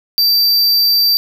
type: tone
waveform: square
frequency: 4669 Hz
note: D8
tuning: 11 cents flat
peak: -10 dBFS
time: 0.18-1.17 s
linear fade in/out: 0 ms
effects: 8-bit